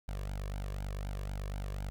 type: tone with flanger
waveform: sawtooth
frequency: 49 Hz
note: G1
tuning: in tune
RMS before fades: -38 dBFS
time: 0.08-1.9 s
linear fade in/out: 0 ms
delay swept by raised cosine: 1.3 to 1.8 ms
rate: 4 Hz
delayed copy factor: +0.9
effects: none